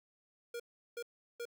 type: tone bursts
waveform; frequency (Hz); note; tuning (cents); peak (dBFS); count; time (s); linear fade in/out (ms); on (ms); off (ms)
square; 473.7; A#4; +28; -40; 3; 0.54-1.454; 5; 58; 370
effects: none